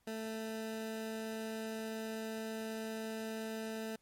20% pulse tone, 221.2 Hz, A3, 9 cents sharp, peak -34 dBFS, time 0.07-3.96 s, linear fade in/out 5 ms, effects pink hiss -75 dBFS RMS until 4.01 s + MP3 64 kbps

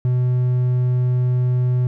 triangle tone, 125 Hz, B2, 21 cents sharp, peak -13 dBFS, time 0.05-1.87 s, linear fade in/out 0 ms, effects none

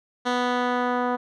10% pulse tone with low-pass filter sweep, 246.9 Hz, B3, in tune, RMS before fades -24 dBFS, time 0.25-1.17 s, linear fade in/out 20 ms, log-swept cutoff 4500 to 1200 Hz, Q 0.84, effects none

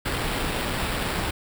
pink noise with sample-and-hold, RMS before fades -27 dBFS, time 0.05-1.31 s, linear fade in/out 10 ms, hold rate 6300 Hz, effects none

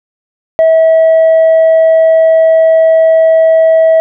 sine tone with tanh clipping, 647 Hz, E5, 32 cents flat, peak -4 dBFS, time 0.59-4 s, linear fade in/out 0 ms, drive 1 dB, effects none

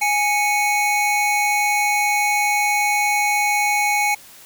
square tone pair together, 830.6 / 2217 Hz, G#5 / C#7, 0 / 0 cents, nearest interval octave + perfect fourth, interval 1700 cents, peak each -20 dBFS, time 0.01-4.15 s, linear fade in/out 10 ms, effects white hiss -44 dBFS RMS until 4.45 s

